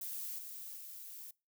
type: noise with level steps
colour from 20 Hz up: violet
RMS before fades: -42 / -47 / -49 dBFS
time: 0.01-1.31 s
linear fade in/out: 5 ms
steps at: 0.38 / 0.76 s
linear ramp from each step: 10 ms
effects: noise-tail reverb RT60 0.3 s tail -24 dB re dry